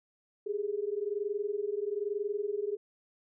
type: tone pair together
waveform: sine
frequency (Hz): 399.4 / 420.5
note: G4 / G#4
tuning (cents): +32 / +22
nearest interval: minor second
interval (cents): 90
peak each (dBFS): -34 / -33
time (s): 0.46-2.77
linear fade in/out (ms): 10
effects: none